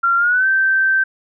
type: tone with pitch glide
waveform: sine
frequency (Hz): 1378 to 1555.7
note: F6 to G6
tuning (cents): -24 to -14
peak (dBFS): -12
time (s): 0.03-1.04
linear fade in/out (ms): 10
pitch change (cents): +210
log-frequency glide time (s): 0.17-0.47
effects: none